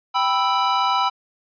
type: chord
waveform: square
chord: E minor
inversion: first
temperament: equal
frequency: 784 / 987.8 / 1318.5 Hz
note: G5 / B5 / E6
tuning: 0 / 0 / 0 cents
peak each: -24 / -21 / -23 dBFS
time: 0.14-1.1 s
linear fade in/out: 20 ms
effects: resampled to 11025 Hz